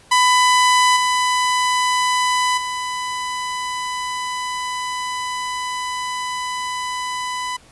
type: tone with level steps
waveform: sawtooth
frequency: 999 Hz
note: B5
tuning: 20 cents sharp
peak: -8 / -12 / -19 dBFS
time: 0.11-7.57 s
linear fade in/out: 10 ms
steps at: 0.96 / 2.57 s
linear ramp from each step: 10 ms
effects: pink hiss -49 dBFS RMS until 7.71 s + resampled to 24000 Hz